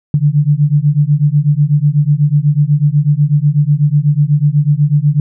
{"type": "beating tone pair", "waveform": "sine", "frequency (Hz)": [143, 151.1], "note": ["D3", "D3"], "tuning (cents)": [-46, 50], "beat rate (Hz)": 8.1, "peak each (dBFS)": -11, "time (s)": [0.14, 5.2], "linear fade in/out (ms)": 2, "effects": []}